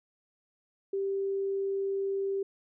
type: tone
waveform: sine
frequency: 392 Hz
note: G4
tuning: in tune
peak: -28 dBFS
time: 0.93-2.43 s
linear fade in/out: 5 ms
effects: none